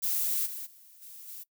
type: noise with level steps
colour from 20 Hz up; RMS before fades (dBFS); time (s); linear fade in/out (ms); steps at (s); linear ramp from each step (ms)
violet; -29 / -39 / -55 / -47 / -43; 0.02-1.44; 20; 0.45 / 0.65 / 1.01 / 1.27; 20
effects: noise-tail reverb RT60 0.1 s tail -22 dB re dry